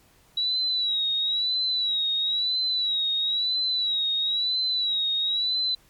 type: tone with vibrato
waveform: sine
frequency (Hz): 3887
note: B7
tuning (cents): -28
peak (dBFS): -22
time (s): 0.37-5.75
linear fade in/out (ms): 5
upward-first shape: sine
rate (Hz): 1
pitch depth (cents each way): 73
effects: pink hiss -59 dBFS RMS until 5.89 s + MP3 96 kbps